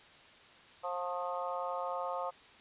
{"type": "harmonic tone with a mistuned harmonic", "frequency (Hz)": 177.6, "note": "F3", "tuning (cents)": 29, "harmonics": [3, 4, 5, 6, 7], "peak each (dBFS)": [-39, -40, -41, -42, -42], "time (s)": [0.83, 2.31], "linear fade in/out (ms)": 20, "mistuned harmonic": 6, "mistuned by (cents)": 15, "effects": ["white hiss -57 dBFS RMS until 2.6 s", "resampled to 8000 Hz"]}